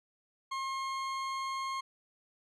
40% pulse tone with vibrato, 1072 Hz, C6, 42 cents sharp, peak -33 dBFS, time 0.51-1.81 s, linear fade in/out 10 ms, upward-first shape triangle, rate 20 Hz, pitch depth 10 cents each way, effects low-pass 6000 Hz 12 dB/octave

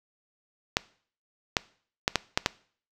clicks, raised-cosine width 0.2 ms, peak -4 dBFS, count 6, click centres 0.769 / 1.568 / 2.079 / 2.157 / 2.375 / 2.461 s, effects noise-tail reverb RT60 0.5 s tail -21 dB re dry

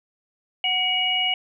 sine tone cluster, 740 / 2261 / 2896 Hz, F#5 / C#7 / F#7, 0 / +34 / -38 cents, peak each -29 / -26 / -21 dBFS, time 0.64-1.34 s, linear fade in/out 2 ms, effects none

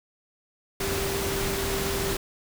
sine tone in noise, 392.7 Hz, G4, 3 cents sharp, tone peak -30 dBFS, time 0.8-2.17 s, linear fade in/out 5 ms, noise pink, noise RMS -29 dBFS, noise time 0.8-2.17 s, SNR -4 dB, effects none

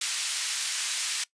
white band-pass noise, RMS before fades -30 dBFS, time 0.01-1.24 s, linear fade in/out 5 ms, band 1900 to 8700 Hz, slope 12 dB/octave, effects noise-tail reverb RT60 0.1 s tail -20 dB re dry + resampled to 22050 Hz

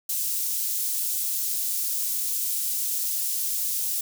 white high-pass noise, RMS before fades -27 dBFS, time 0.09-4.01 s, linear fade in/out 5 ms, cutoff 6500 Hz, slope 12 dB/octave, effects none

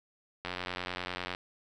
click train, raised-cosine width 0.3 ms, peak -19 dBFS, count 82, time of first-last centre 0.45-1.349 s, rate 90.1 Hz, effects none

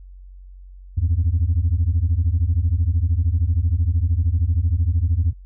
sine beating tone pair, 77.78 / 90.78 Hz, D#2 / F#2, 0 / -32 cents, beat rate 13 Hz, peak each -17 dBFS, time 0.97-5.33 s, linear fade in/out 10 ms, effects tanh soft clip ceiling -12 dBFS + added 46 Hz sine -38 dBFS peak until 5.45 s

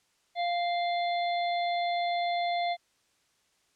harmonic tone, 697 Hz, F5, 4 cents flat, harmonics 1 / 3 / 5 / 6, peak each -27 / -37 / -40 / -43 dBFS, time 0.35-2.77 s, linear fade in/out 50 ms, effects white hiss -70 dBFS RMS until 3.75 s + low-pass 8000 Hz 12 dB/octave

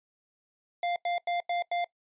square tone bursts, 698.5 Hz, F5, in tune, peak -28 dBFS, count 5, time 0.83-1.844 s, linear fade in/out 2 ms, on 130 ms, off 91 ms, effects noise-tail reverb RT60 0.1 s tail -20 dB re dry + resampled to 8000 Hz

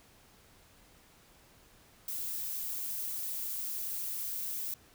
violet noise, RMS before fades -37 dBFS, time 2.08-4.74 s, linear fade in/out 2 ms, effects pink hiss -61 dBFS RMS until 4.94 s

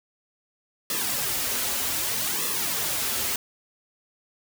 white noise with flanger, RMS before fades -27 dBFS, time 0.9-3.36 s, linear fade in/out 2 ms, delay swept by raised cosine 1.3 to 6.5 ms, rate 0.64 Hz, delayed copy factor -0.9, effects none

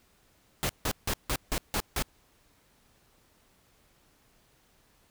pink noise bursts, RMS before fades -29 dBFS, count 7, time 0.63-2.024 s, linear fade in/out 0 ms, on 62 ms, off 160 ms, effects pink hiss -65 dBFS RMS until 5.1 s

